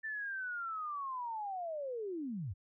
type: linear sweep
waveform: sine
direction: down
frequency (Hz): 1785 to 78.4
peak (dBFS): -37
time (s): 0.03-2.54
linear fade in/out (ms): 20
effects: none